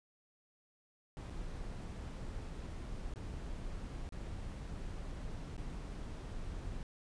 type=noise with dropouts; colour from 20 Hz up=brown; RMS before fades=-43 dBFS; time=1.17-6.83 s; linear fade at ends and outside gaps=0 ms; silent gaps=1.297-1.303 / 3.137-3.159 / 4.09-4.123 / 5.565-5.579 s; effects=resampled to 22050 Hz